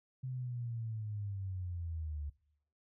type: linear sweep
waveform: sine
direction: down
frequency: 130.81 to 71.4 Hz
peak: -37 dBFS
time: 0.23-2.3 s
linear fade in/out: 10 ms
effects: noise-tail reverb RT60 0.7 s tail -21 dB re dry